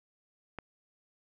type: click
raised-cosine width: 0.5 ms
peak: -24 dBFS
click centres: 0.587 s
effects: none